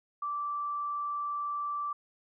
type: tone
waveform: sine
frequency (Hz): 1167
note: D6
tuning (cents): -11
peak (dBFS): -31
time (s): 0.22-1.93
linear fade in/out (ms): 5
effects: none